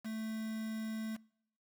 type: tone with quantisation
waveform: triangle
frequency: 220.3 Hz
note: A3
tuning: 2 cents sharp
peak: -36 dBFS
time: 0.04-1.17 s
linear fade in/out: 20 ms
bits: 8
effects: noise-tail reverb RT60 0.7 s tail -25 dB re dry